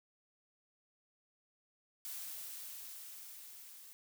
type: noise with level ramp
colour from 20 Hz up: blue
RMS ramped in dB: -44 to -55 dBFS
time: 2.05-3.93 s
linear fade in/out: 0 ms
effects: none